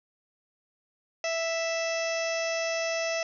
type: harmonic tone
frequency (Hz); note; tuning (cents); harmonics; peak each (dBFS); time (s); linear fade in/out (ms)
659.3; E5; 0; 1 / 2 / 3 / 4 / 5 / 6 / 7 / 8 / 9 / 10; -29 / -41 / -36 / -35 / -45 / -47 / -47 / -38 / -40 / -50; 1.24-3.23; 2
effects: none